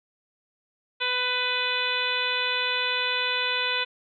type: harmonic tone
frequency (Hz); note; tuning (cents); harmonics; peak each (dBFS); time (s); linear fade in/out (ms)
498.5; B4; +16; 1 / 2 / 3 / 4 / 5 / 6 / 7 / 8; -35 / -33 / -31 / -34 / -29 / -33 / -30 / -35; 1-3.85; 20
effects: none